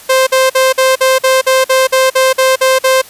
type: tone bursts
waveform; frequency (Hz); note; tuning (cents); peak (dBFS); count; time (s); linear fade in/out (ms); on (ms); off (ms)
sawtooth; 523.3; C5; 0; -3; 13; 0.09-3.018; 10; 180; 49
effects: white hiss -36 dBFS RMS until 3.09 s + resampled to 32000 Hz